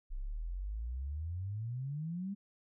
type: exponential sweep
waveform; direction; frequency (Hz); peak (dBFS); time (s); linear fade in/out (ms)
sine; up; 30.88 to 204.8; -36; 0.1-2.35; 20
effects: none